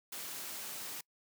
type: noise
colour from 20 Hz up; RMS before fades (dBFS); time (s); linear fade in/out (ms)
white; -43; 0.12-1.01; 5
effects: noise-tail reverb RT60 0.1 s tail -25 dB re dry + high-pass 150 Hz 12 dB/octave